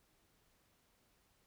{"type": "silence", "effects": ["pink hiss -74 dBFS RMS until 1.46 s"]}